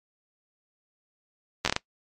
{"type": "slowing click train", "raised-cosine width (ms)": 0.2, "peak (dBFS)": -6, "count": 6, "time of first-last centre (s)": [1.65, 1.764], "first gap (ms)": 11, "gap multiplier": 1.37, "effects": ["noise-tail reverb RT60 0.1 s tail -21 dB re dry", "MP3 64 kbps"]}